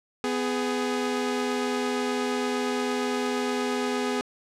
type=tone pair together; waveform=sawtooth; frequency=250.9 / 415.3 Hz; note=B3 / G#4; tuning=+28 / 0 cents; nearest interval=major sixth; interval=872 cents; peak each=-24 dBFS; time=0.24-4.21 s; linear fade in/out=0 ms; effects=low-pass 8000 Hz 12 dB/octave